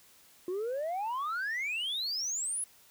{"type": "exponential sweep", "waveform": "sine", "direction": "up", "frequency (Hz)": [349.2, 10800], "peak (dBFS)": -29, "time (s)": [0.48, 2.64], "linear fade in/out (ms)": 2, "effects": ["tanh soft clip ceiling -30 dBFS", "white hiss -60 dBFS RMS until 2.9 s"]}